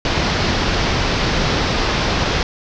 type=low-pass noise; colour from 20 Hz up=pink; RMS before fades=-18 dBFS; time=0.05-2.43 s; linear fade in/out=2 ms; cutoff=5700 Hz; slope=48 dB/octave; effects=none